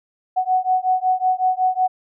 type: beating tone pair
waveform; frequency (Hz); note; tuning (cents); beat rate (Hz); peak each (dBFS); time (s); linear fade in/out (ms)
sine; 740 / 745.4; F#5 / F#5; 0 / +13; 5.4; -19; 0.36-1.88; 20
effects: none